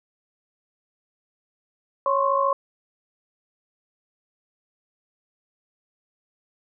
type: tone cluster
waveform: sine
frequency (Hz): 553 / 1044 / 1098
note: C#5 / C6 / C#6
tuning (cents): -4 / -4 / -17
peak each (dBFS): -23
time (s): 2.06-2.53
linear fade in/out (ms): 2
effects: none